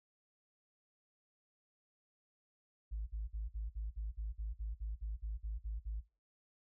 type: tone bursts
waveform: sine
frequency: 53.2 Hz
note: G#1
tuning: 42 cents sharp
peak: -36 dBFS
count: 15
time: 2.91-6.01 s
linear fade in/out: 20 ms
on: 160 ms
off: 50 ms
effects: noise-tail reverb RT60 0.3 s tail -20 dB re dry + tanh soft clip ceiling -33 dBFS